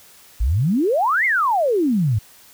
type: exponential two-way sweep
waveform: sine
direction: up then down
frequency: 49.14 to 2182 to 97.1 Hz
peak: -15 dBFS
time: 0.4-2.19 s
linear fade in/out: 10 ms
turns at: 1.25 s
effects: white hiss -48 dBFS RMS until 2.53 s